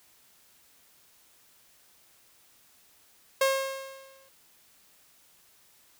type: tone with exponential decay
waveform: sawtooth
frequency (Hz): 538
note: C5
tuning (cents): +48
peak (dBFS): -16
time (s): 3.41-4.29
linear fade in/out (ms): 5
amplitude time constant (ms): 190
effects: white hiss -61 dBFS RMS until 5.99 s